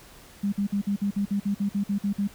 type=tone bursts; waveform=sine; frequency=201.2 Hz; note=G3; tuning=45 cents sharp; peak=-22 dBFS; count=13; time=0.43-2.277 s; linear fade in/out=10 ms; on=95 ms; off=51 ms; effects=pink hiss -50 dBFS RMS until 2.34 s